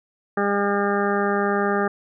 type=harmonic tone; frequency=201.7 Hz; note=G3; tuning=50 cents sharp; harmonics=1 / 2 / 3 / 4 / 6 / 7 / 8 / 9; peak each=-25 / -23 / -29 / -27 / -27 / -32 / -30 / -34 dBFS; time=0.37-1.88 s; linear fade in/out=5 ms; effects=none